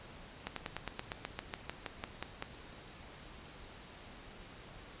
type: slowing click train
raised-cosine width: 0.3 ms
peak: -21 dBFS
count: 15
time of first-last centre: 0.47-2.424 s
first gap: 93 ms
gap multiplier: 1.06
effects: pink hiss -52 dBFS RMS until 5 s + resampled to 8000 Hz